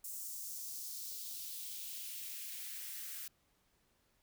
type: noise with high-pass filter sweep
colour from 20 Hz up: blue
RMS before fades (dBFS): -45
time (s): 0.04-3.28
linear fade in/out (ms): 5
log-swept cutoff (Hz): 7500 to 1500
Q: 1.6
effects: pink hiss -75 dBFS RMS until 4.22 s